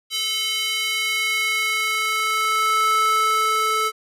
square tone with high-pass filter sweep, 436 Hz, A4, 16 cents flat, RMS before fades -21 dBFS, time 0.1-3.92 s, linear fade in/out 50 ms, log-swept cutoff 3300 to 930 Hz, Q 2.8, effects resampled to 32000 Hz

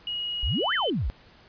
sine tone with pitch glide, 2894 to 3057 Hz, F#7 to G7, -39 to -44 cents, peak -28 dBFS, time 0.07-0.9 s, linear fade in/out 2 ms, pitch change +95 cents, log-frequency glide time 0.58-0.72 s
sine exponential two-way sweep, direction up then down, 44.03 to 2125 to 44.03 Hz, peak -24 dBFS, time 0.43-1.1 s, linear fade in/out 0 ms, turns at 0.74 s
effects pink hiss -54 dBFS RMS until 1.48 s + resampled to 11025 Hz

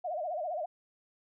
sine tone with vibrato, 663 Hz, E5, 10 cents sharp, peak -32 dBFS, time 0.04-0.66 s, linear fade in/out 10 ms, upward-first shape sine, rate 15 Hz, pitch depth 180 cents each way, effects none

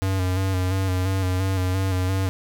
square tone with vibrato, 93.8 Hz, F#2, 24 cents sharp, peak -21 dBFS, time 0.02-2.29 s, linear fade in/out 0 ms, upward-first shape square, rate 2.9 Hz, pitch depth 34 cents each way, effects none

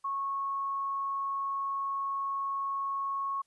sine tone, 1100 Hz, C#6, 14 cents flat, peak -30 dBFS, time 0.04-3.42 s, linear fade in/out 10 ms, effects white hiss -75 dBFS RMS until 3.46 s + resampled to 24000 Hz

